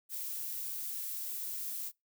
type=noise; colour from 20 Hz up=violet; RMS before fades=-39 dBFS; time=0.09-1.92 s; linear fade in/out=50 ms; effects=noise-tail reverb RT60 0.2 s tail -25 dB re dry

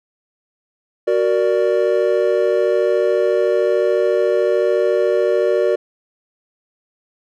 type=chord; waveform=triangle; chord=Gb augmented; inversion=none; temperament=equal with one note detuned; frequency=372.4 / 466.2 / 587.3 Hz; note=Gb4 / Bb4 / D5; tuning=+11 / 0 / 0 cents; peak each=-16 dBFS; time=1.07-5.76 s; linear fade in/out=10 ms; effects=none

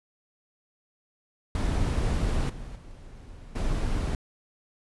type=noise with level steps; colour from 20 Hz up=brown; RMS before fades=-25 / -39 / -45 / -27 dBFS; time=1.55-4.15 s; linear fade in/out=2 ms; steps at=2.49 / 2.75 / 3.55 s; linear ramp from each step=10 ms; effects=resampled to 24000 Hz

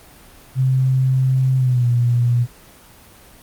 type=tone with pitch glide; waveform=sine; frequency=130.81 to 120.65 Hz; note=C3 to B2; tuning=0 to -40 cents; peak=-13 dBFS; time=0.55-2.47 s; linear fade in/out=50 ms; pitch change=-140 cents; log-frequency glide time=1.57-1.87 s; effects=pink hiss -45 dBFS RMS until 3.42 s + Opus 24 kbps

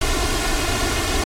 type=noise with comb filter; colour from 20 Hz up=pink; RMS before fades=-20 dBFS; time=0.01-1.24 s; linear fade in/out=5 ms; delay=2.8 ms; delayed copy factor=+1; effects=low-pass 9000 Hz 12 dB/octave + AAC 64 kbps

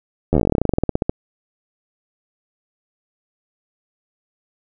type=slowing click train; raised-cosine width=2 ms; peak=-3 dBFS; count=24; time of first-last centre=0.33-1.095 s; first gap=11 ms; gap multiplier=1.09; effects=none

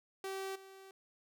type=tone with level steps; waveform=sawtooth; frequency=385.7 Hz; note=G4; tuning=28 cents flat; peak=-35 / -49 dBFS; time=0.24-0.91 s; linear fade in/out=2 ms; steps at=0.55 s; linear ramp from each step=10 ms; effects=none

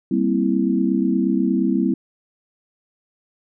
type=chord; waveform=sine; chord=C dominant seventh; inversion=second; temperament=equal; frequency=196 / 233.1 / 261.6 / 329.6 Hz; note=G3 / Bb3 / C4 / E4; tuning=0 / 0 / 0 / 0 cents; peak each=-21 / -23 / -21 / -22 dBFS; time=0.11-1.94 s; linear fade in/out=5 ms; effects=none

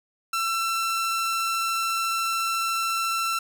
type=tone; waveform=sawtooth; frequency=1343 Hz; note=E6; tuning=32 cents sharp; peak=-20 dBFS; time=0.33-3.39 s; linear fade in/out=5 ms; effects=none

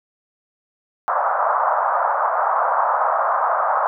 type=band-pass noise; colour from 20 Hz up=white; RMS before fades=-19 dBFS; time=1.08-3.87 s; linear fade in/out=0 ms; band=600 to 1300 Hz; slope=48 dB/octave; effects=none

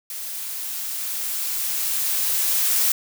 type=noise with level ramp; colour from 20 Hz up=blue; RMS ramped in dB=-32 to -19 dBFS; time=0.1-2.92 s; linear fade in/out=2 ms; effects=none

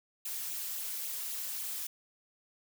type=noise with flanger; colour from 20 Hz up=blue; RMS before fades=-38 dBFS; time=0.25-1.87 s; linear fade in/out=5 ms; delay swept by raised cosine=0.28 to 4.78 ms; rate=3.7 Hz; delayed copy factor=+0.7; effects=none

